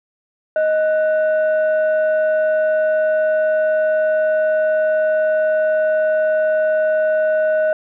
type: tone pair together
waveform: sine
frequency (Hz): 624 / 1484.1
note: D#5 / F#6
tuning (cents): +5 / +5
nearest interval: octave + minor third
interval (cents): 1500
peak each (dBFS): -13 / -24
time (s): 0.56-7.73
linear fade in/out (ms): 2
effects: tanh soft clip ceiling -8 dBFS